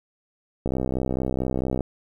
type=click train; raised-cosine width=2 ms; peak=-12 dBFS; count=75; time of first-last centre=0.66-1.807 s; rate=64.5 Hz; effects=9-bit